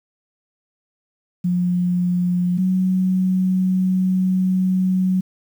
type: tone pair in turn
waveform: sine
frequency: 178.3 / 186.04 Hz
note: F3 / F#3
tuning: +36 / +10 cents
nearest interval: minor second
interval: 74 cents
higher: second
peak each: -16 / -15 dBFS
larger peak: second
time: 1.44-2.58 / 2.58-5.21 s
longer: second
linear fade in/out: 10 ms
effects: 8-bit